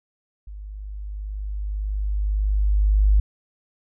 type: tone with level ramp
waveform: sine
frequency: 50.9 Hz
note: G#1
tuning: 34 cents flat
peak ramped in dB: -34 to -12 dBFS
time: 0.47-3.2 s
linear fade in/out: 5 ms
effects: none